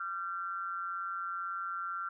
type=tone with amplitude modulation; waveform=sine; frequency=1370 Hz; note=F6; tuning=34 cents flat; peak=-31 dBFS; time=0-2.09 s; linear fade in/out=5 ms; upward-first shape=sine; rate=182 Hz; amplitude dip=80%; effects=none